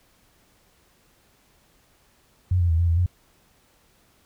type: tone with pitch steps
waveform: sine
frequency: 90.8 / 86.7 / 81.4 / 85.9 / 83.3 / 89.2 Hz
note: F#2 / F2 / E2 / F2 / E2 / F2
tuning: -32 / -12 / -21 / -28 / +19 / +37 cents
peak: -17 dBFS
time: 2.51-3.062 s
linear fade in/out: 5 ms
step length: 92 ms
effects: pink hiss -61 dBFS RMS until 4.25 s